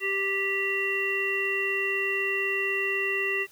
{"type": "harmonic tone", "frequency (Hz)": 392, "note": "G4", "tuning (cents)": 0, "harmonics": [1, 3, 5, 7], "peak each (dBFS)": [-31, -39, -28, -29], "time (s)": [0, 3.47], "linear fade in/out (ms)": 50, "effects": ["white hiss -56 dBFS RMS until 3.51 s"]}